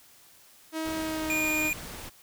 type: tone with pitch glide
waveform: sawtooth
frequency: 318.6 to 309.2 Hz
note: D#4 to D#4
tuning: +41 to -11 cents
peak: -26 dBFS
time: 0.72-1.72 s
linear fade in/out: 50 ms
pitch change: -52 cents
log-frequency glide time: 0.95-1.54 s
type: noise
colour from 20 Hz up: pink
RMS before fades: -41 dBFS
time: 0.84-2.1 s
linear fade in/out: 20 ms
type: tone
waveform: square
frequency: 2431 Hz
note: D#7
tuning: 41 cents flat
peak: -27 dBFS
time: 1.3-1.73 s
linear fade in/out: 0 ms
effects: white hiss -56 dBFS RMS until 2.22 s